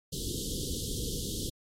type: band-stop noise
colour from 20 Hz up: pink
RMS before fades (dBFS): -34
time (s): 0.12-1.5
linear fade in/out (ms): 10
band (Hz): 510 to 3100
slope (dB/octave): 96
effects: low-pass 12000 Hz 12 dB/octave + MP3 64 kbps